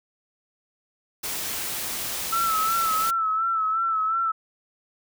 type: noise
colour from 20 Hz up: white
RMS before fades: -30 dBFS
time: 1.23-3.11 s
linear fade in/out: 10 ms
type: tone with vibrato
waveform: sine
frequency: 1318 Hz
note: E6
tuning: 1 cent flat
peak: -21 dBFS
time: 2.32-4.32 s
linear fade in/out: 10 ms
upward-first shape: sine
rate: 2.8 Hz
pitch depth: 49 cents each way
effects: none